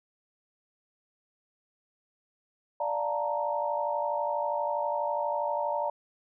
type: chord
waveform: sine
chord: Bb major seventh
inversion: first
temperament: equal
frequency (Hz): 587.3 / 698.5 / 880 / 932.3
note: D5 / F5 / A5 / Bb5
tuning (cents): 0 / 0 / 0 / 0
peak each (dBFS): -31 / -36 / -35 / -31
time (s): 2.8-5.9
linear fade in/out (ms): 5
effects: none